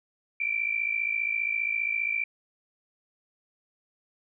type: tone pair together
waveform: sine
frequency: 2314 / 2369 Hz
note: D7 / D7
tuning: -26 / +14 cents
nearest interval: unison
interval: 40 cents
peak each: -29 / -28 dBFS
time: 0.4-2.24 s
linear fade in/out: 5 ms
effects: none